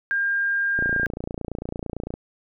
sine tone, 1605 Hz, G6, 40 cents sharp, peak -20 dBFS, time 0.11-1.06 s, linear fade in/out 0 ms
click train, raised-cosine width 2 ms, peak -16 dBFS, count 40, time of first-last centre 0.79-2.139 s, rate 28.9 Hz
effects none

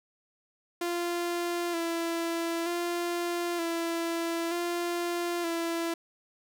sawtooth tone with vibrato, 340.6 Hz, F4, 43 cents flat, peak -25 dBFS, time 0.81-5.94 s, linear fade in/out 5 ms, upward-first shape square, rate 0.54 Hz, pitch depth 30 cents each way, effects none

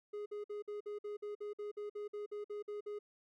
triangle tone bursts, 415.3 Hz, G#4, in tune, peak -38 dBFS, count 16, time 0.13-2.99 s, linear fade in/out 10 ms, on 130 ms, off 52 ms, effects none

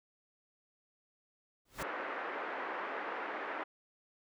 pink noise with exponential growth, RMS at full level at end -39 dBFS, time 1.65-1.83 s, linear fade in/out 5 ms, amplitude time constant 38 ms
white band-pass noise, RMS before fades -40 dBFS, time 1.78-3.64 s, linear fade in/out 10 ms, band 310 to 1800 Hz, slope 24 dB/octave
effects none

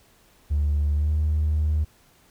triangle tone with pitch glide, 73.42 to 76.49 Hz, D2 to D#2, 0 to -29 cents, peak -16 dBFS, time 0.5-1.85 s, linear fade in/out 20 ms, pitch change +71 cents, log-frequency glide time 0.94-1.11 s, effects tanh soft clip ceiling -16 dBFS + pink hiss -58 dBFS RMS until 2.3 s

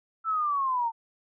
sine linear sweep, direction down, 1336 to 897 Hz, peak -24 dBFS, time 0.24-0.92 s, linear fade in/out 50 ms, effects none

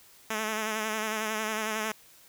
5% pulse tone with vibrato, 217.1 Hz, A3, 23 cents flat, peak -18 dBFS, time 0.3-1.92 s, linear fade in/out 5 ms, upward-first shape sine, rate 11 Hz, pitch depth 38 cents each way, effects white hiss -56 dBFS RMS until 2.28 s

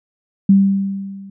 sine tone with level ramp, 196 Hz, G3, in tune, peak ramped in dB -5 to -33 dBFS, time 0.49-1.3 s, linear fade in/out 5 ms, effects none

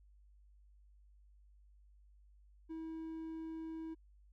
triangle tone, 322.5 Hz, E4, 38 cents flat, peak -40 dBFS, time 2.69-3.95 s, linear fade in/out 20 ms, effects added 50 Hz sine -61 dBFS peak until 4.32 s

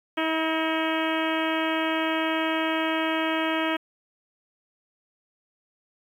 harmonic tone with a mistuned harmonic, 320.5 Hz, E4, 49 cents flat, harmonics 1 / 2 / 3 / 4 / 5 / 6 / 7 / 8 / 9 / 10, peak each -27 / -30 / -32 / -33 / -34 / -35 / -35 / -36 / -37 / -37 dBFS, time 0.17-3.77 s, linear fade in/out 10 ms, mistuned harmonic 6, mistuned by -42 cents, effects 9-bit

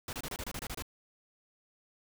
pink noise bursts, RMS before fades -39 dBFS, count 10, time 0.08-0.823 s, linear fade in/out 2 ms, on 50 ms, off 27 ms, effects none

